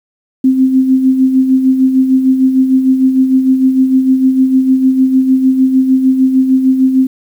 sine tone with tremolo, 261.6 Hz, C4, in tune, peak -4 dBFS, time 0.44-7.07 s, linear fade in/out 5 ms, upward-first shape sine, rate 6.6 Hz, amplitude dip 55%, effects 7-bit

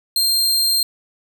sawtooth tone, 4186 Hz, C8, in tune, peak -12 dBFS, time 0.16-0.83 s, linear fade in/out 2 ms, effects none

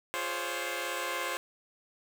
10% pulse chord, Db major seventh, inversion first, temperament equal with one note detuned, 349.2 / 415.3 / 523.3 / 560.5 Hz, F4 / Ab4 / C5 / Db5, 0 / 0 / 0 / +19 cents, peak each -31 / -33 / -27 / -31 dBFS, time 0.14-1.37 s, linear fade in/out 0 ms, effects none

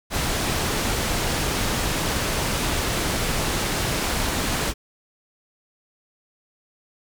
pink low-pass noise, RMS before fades -24 dBFS, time 0.1-4.74 s, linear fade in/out 50 ms, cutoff 11000 Hz, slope 12 dB/octave, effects none

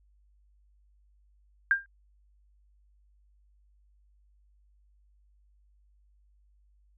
sine tone with exponential decay, 1598 Hz, G6, 33 cents sharp, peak -16 dBFS, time 1.71-1.86 s, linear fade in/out 1 ms, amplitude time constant 32 ms, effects added 50 Hz sine -61 dBFS peak until 6.97 s

